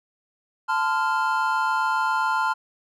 triangle chord, F major, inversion first, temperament equal with one note detuned, 880 / 1027.3 / 1396.9 Hz, A5 / C6 / F6, 0 / -32 / 0 cents, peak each -23 dBFS, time 0.68-2.54 s, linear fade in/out 20 ms, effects none

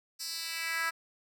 10% pulse tone with high-pass filter sweep, 329.2 Hz, E4, 2 cents flat, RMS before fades -35 dBFS, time 0.19-0.91 s, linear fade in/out 20 ms, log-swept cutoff 5700 to 1400 Hz, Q 2, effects none

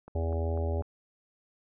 click train, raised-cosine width 1 ms, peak -32 dBFS, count 4, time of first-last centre 0.08-0.823 s, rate 4.04 Hz
harmonic tone, 82.1 Hz, E2, 6 cents flat, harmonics 1 / 3 / 4 / 5 / 6 / 7 / 8 / 9 / 10, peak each -28 / -41 / -44 / -37 / -48 / -38 / -48 / -45 / -46 dBFS, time 0.15-0.82 s, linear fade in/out 5 ms
effects none

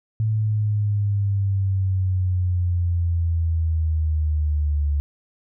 sine exponential sweep, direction down, 110 to 72 Hz, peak -18 dBFS, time 0.2-5 s, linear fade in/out 0 ms, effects none

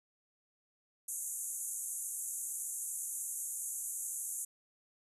white band-pass noise, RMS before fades -40 dBFS, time 1.08-4.45 s, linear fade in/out 5 ms, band 6500 to 12000 Hz, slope 96 dB/octave, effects none

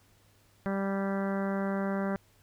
harmonic tone with a mistuned harmonic, 196 Hz, G3, in tune, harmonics 1 / 2 / 3 / 4 / 5 / 6 / 7 / 8 / 9 / 10, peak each -30 / -37 / -36 / -42 / -44 / -44 / -44 / -44 / -50 / -49 dBFS, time 0.66-2.16 s, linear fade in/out 0 ms, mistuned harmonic 9, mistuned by -27 cents, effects added 101 Hz sine -65 dBFS peak until 2.42 s + pink hiss -65 dBFS RMS until 2.42 s

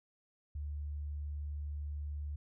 sine tone, 73.42 Hz, D2, in tune, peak -37 dBFS, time 0.55-2.36 s, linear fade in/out 5 ms, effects none

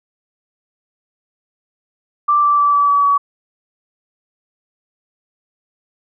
sine tone with pitch steps, 1175 / 1166.9 / 1158.8 / 1150.8 / 1142.9 / 1135 Hz, D6 / D6 / D6 / D6 / D6 / C#6, +1 / -11 / -24 / -36 / -47 / +41 cents, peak -10 dBFS, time 2.28-3.18 s, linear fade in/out 10 ms, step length 150 ms, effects none

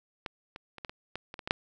clicks, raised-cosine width 0.3 ms, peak -19 / -26 / -28 / -21 / -25 / -20 / -25 / -24 / -19 / -7 dBFS, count 10, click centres 0.262 / 0.561 / 0.783 / 0.848 / 0.895 / 1.156 / 1.341 / 1.392 / 1.475 / 1.509 s, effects none

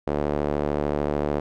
sawtooth tone with band-pass filter, 73.5 Hz, D2, 2 cents sharp, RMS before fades -25 dBFS, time 0.07-1.4 s, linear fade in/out 5 ms, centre 490 Hz, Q 1.3, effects none

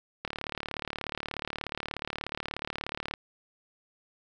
click train, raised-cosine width 0.3 ms, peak -17 dBFS, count 107, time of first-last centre 0.25-3.138 s, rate 36.7 Hz, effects none

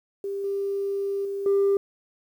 sine tone with level steps, 396.9 Hz, G4, 22 cents sharp, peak -27 / -24 / -27 / -16 dBFS, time 0.24-1.77 s, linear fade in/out 2 ms, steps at 0.44 / 1.25 / 1.46 s, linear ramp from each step 2 ms, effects tanh soft clip ceiling -16 dBFS + 9-bit

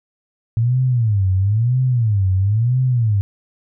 sine tone with vibrato, 110 Hz, A2, in tune, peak -13 dBFS, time 0.57-3.21 s, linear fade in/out 0 ms, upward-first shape sine, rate 1 Hz, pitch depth 280 cents each way, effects none

